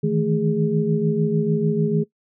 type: tone cluster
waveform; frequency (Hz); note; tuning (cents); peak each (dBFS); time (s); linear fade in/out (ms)
sine; 155.9 / 162.6 / 218.3 / 413.1; D#3 / E3 / A3 / G#4; +4 / -23 / -13 / -9; -23; 0.03-2.04; 10
effects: noise-tail reverb RT60 0.1 s tail -19 dB re dry